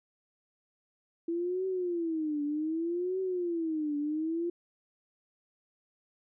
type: tone with vibrato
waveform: sine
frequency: 331.9 Hz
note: E4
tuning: 12 cents sharp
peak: -29 dBFS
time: 1.28-4.5 s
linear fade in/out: 5 ms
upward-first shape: triangle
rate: 0.65 Hz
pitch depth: 240 cents each way
effects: none